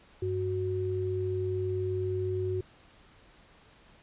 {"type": "tone pair together", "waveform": "sine", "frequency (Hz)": [98, 369.5], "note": ["G2", "F#4"], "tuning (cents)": [0, -2], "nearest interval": "octave + major seventh", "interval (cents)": 2298, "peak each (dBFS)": [-32, -30], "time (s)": [0.22, 2.61], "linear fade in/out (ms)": 5, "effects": ["pink hiss -58 dBFS RMS until 4.02 s", "resampled to 8000 Hz"]}